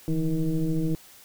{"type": "tone with frequency modulation", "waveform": "sine", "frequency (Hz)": 162.8, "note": "E3", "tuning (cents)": -21, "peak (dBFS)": -22, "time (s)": [0.08, 0.95], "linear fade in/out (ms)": 0, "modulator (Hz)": 156, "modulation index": 1.3, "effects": ["white hiss -51 dBFS RMS until 1.24 s"]}